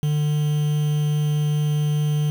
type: tone with quantisation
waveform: triangle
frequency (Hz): 149.6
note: D3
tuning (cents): +32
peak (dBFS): -16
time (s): 0.03-2.3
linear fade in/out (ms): 0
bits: 6
effects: none